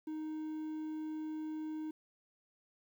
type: tone with quantisation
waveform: triangle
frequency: 311.1 Hz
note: D#4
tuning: in tune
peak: -36 dBFS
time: 0.07-1.91 s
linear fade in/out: 5 ms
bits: 11
effects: none